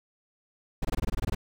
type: noise bursts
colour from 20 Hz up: brown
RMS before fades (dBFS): -27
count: 11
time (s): 0.82-1.349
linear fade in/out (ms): 5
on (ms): 29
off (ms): 21
effects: none